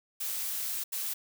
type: noise bursts at uneven times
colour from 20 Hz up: blue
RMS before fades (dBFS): -34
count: 2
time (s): 0.2-0.84 / 0.92-1.14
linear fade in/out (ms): 10
effects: none